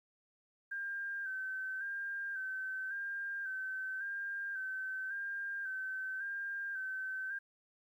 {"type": "tone with vibrato", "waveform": "sine", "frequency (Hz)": 1568, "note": "G6", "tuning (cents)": 0, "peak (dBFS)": -37, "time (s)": [0.71, 7.39], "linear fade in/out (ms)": 10, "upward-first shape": "square", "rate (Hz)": 0.91, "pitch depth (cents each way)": 35, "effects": ["12-bit"]}